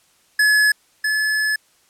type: tone pair in turn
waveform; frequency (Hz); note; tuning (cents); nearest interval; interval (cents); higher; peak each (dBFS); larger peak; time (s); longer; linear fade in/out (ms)
square; 1704 / 1719.8; G#6 / A6; +44 / -40; unison; 16; second; -13 / -18; first; 0.39-0.72 / 1.04-1.56; second; 5
effects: white hiss -58 dBFS RMS until 1.89 s + low-pass 11000 Hz 12 dB/octave